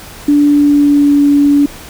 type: tone with pitch glide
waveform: sine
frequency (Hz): 290.8 to 286.5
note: D4 to D4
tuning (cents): -17 to -43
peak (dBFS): -5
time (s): 0.28-1.66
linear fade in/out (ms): 5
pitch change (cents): -26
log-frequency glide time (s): 0.49-1.21
effects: pink hiss -32 dBFS RMS until 1.89 s